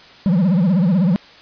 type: tone with vibrato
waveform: triangle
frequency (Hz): 181.4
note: F#3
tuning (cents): -34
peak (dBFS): -10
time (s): 0.26-1.16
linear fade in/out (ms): 0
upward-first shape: triangle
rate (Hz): 16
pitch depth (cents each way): 250
effects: white hiss -43 dBFS RMS until 1.41 s + resampled to 11025 Hz